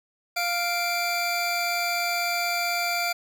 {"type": "tone pair together", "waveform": "25% pulse", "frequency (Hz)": [699.1, 2349], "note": ["F5", "D7"], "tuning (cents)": [2, 0], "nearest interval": "octave + major sixth", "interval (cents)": 2098, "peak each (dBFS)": -23, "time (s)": [0.36, 3.13], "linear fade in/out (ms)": 10, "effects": []}